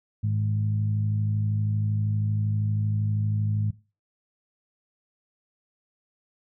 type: harmonic tone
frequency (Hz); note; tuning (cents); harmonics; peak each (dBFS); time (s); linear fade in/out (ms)
52.7; G#1; +26; 2 / 3 / 4; -23 / -34 / -35; 0.23-3.71; 10
effects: noise-tail reverb RT60 0.3 s tail -18 dB re dry